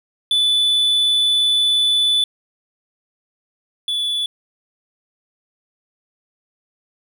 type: tone pair in turn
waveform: triangle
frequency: 3483 / 3447 Hz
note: A7 / A7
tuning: -18 / -36 cents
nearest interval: unison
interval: 18 cents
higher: first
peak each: -12 / -17 dBFS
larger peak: first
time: 0.31-2.24 / 3.88-4.26 s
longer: first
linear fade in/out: 2 ms
effects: none